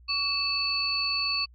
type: tone cluster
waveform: sine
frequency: 1135 / 2630 / 4463 Hz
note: C#6 / E7 / C#8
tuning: +41 / -5 / +11 cents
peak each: -35 / -30 / -26 dBFS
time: 0.08-1.46 s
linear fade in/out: 20 ms
effects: added 60 Hz sine -50 dBFS peak until 1.54 s + MP3 32 kbps